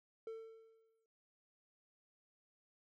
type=tone with exponential decay; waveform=triangle; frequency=448.2 Hz; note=A4; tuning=32 cents sharp; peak=-40 dBFS; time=0.27-1.06 s; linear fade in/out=2 ms; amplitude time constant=170 ms; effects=none